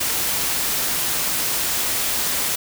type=noise; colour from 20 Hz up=white; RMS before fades=-22 dBFS; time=0-2.56 s; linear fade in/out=10 ms; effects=none